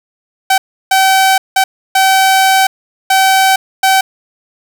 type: tone bursts at uneven times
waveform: sawtooth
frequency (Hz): 767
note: G5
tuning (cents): -38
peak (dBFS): -3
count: 6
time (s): 0.5-0.58 / 0.91-1.38 / 1.56-1.64 / 1.95-2.67 / 3.1-3.56 / 3.83-4.01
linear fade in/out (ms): 5
effects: none